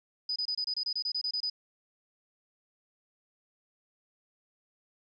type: tone bursts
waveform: sine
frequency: 4978 Hz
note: D#8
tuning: in tune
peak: -29 dBFS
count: 13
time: 0.29-1.499 s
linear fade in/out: 5 ms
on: 69 ms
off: 26 ms
effects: none